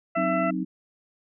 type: harmonic tone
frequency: 668 Hz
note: E5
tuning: 23 cents sharp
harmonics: 1 / 2 / 3 / 4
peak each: -25 / -28 / -34 / -37 dBFS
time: 0.15-0.51 s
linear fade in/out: 10 ms
type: chord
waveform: sine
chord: C diminished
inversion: second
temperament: equal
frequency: 185 / 261.6 / 311.1 Hz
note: Gb3 / C4 / Eb4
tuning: 0 / 0 / 0 cents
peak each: -29 / -30 / -30 dBFS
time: 0.16-0.65 s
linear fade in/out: 20 ms
effects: none